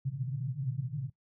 pink band-pass noise, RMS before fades -35 dBFS, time 0.05-1.1 s, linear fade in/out 10 ms, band 120 to 150 Hz, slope 96 dB/octave, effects noise-tail reverb RT60 0.1 s tail -18 dB re dry

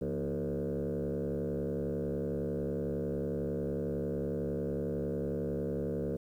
sine tone with frequency modulation, 317.6 Hz, D#4, 36 cents sharp, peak -30 dBFS, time 0.01-6.17 s, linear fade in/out 10 ms, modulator 71 Hz, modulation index 3, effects tanh soft clip ceiling -28 dBFS + 11-bit

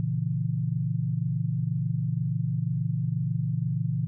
sine chord, A# diminished, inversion none, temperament equal, 116.54 / 138.59 / 164.81 Hz, A#2 / C#3 / E3, 0 / 0 / 0 cents, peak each -29 dBFS, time 0-4.07 s, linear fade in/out 0 ms, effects none

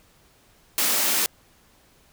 white high-pass noise, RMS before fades -22 dBFS, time 0.78-1.26 s, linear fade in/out 0 ms, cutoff 170 Hz, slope 48 dB/octave, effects pink hiss -58 dBFS RMS until 2.12 s

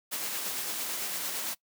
white noise with tremolo, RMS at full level -33 dBFS, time 0.11-1.55 s, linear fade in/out 20 ms, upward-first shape sine, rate 8.9 Hz, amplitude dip 25%, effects noise-tail reverb RT60 0.1 s tail -22 dB re dry + high-pass 200 Hz 12 dB/octave

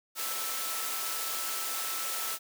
sine tone in noise, 1318.5 Hz, E6, in tune, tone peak -42 dBFS, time 0.15-2.39 s, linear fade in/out 50 ms, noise white, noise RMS -34 dBFS, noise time 0.15-2.39 s, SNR -11 dB, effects high-pass 400 Hz 12 dB/octave

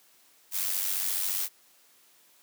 blue noise with amplitude modulation, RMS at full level -27 dBFS, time 0.51-1.49 s, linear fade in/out 50 ms, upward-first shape sine, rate 94.3 Hz, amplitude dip 60%, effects white hiss -61 dBFS RMS until 2.42 s + high-pass 200 Hz 12 dB/octave

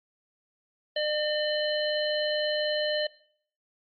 harmonic tone with a mistuned harmonic, 604 Hz, D5, 48 cents sharp, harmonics 1 / 3 / 5 / 7, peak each -27 / -34 / -32 / -34 dBFS, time 0.96-3.07 s, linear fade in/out 5 ms, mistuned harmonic 7, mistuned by -40 cents, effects noise-tail reverb RT60 0.6 s tail -21 dB re dry + MP3 32 kbps

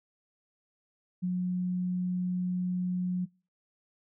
sine tone, 180.9 Hz, F#3, 39 cents flat, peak -27 dBFS, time 1.22-3.26 s, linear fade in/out 20 ms, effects noise-tail reverb RT60 0.4 s tail -26 dB re dry

